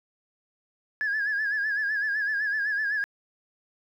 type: tone with vibrato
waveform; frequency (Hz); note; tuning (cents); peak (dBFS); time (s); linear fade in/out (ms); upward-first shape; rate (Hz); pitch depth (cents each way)
sine; 1682; G#6; +22; -23; 1.01-3.04; 0; sine; 7.9; 76
effects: tanh soft clip ceiling -21 dBFS + 10-bit